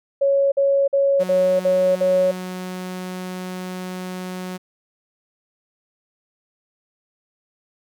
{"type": "tone bursts", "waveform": "sine", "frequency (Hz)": 554.4, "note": "C#5", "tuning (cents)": 0, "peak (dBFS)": -14, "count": 6, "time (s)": [0.21, 2.315], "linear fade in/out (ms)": 10, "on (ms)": 310, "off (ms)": 49}
{"type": "tone", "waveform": "sawtooth", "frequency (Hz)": 183.5, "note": "F#3", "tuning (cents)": -14, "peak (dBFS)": -24, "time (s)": [1.19, 4.58], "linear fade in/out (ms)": 20}
{"effects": []}